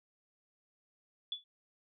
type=tone with exponential decay; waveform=sine; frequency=3440 Hz; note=A7; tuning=40 cents flat; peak=-31 dBFS; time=1.32-1.44 s; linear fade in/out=2 ms; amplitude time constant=26 ms; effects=none